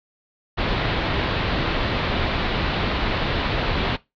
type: low-pass noise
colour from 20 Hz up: pink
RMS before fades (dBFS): -23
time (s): 0.57-3.97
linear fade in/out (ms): 20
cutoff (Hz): 4200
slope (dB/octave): 48
effects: noise-tail reverb RT60 0.2 s tail -19 dB re dry